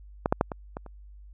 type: clicks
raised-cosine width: 1 ms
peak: -9 / -7 / -7 / -18 / -20 / -30 dBFS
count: 6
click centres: 0.259 / 0.325 / 0.411 / 0.518 / 0.769 / 0.863 s
effects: added 50 Hz sine -45 dBFS peak until 1.33 s